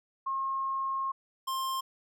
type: tone pair in turn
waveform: sine / square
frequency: 1076 / 1058.1 Hz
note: C6 / C6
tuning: +48 / +19 cents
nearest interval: unison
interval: 29 cents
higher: first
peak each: -29 / -31 dBFS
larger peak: first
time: 0.26-1.12 / 1.47-1.81 s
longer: first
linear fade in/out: 10 ms
effects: none